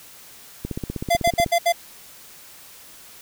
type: click train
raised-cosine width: 3 ms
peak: -14 dBFS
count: 14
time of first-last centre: 0.65-1.462 s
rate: 16 Hz
type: tone bursts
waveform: square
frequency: 686 Hz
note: F5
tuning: 31 cents flat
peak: -16 dBFS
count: 5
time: 1.1-1.725 s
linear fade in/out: 10 ms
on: 69 ms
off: 70 ms
effects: white hiss -45 dBFS RMS until 3.21 s